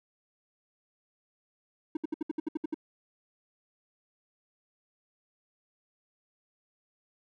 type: tone bursts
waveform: triangle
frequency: 311.7 Hz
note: D#4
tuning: 3 cents sharp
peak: -26 dBFS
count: 10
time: 1.95-2.744 s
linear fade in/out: 5 ms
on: 20 ms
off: 66 ms
effects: none